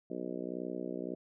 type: harmonic tone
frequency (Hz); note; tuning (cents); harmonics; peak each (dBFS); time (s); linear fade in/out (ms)
61.74; B1; 0; 3 / 4 / 5 / 6 / 7 / 8 / 9 / 10; -45 / -43 / -42 / -42 / -46 / -46 / -50 / -48; 0.1-1.15; 5
effects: none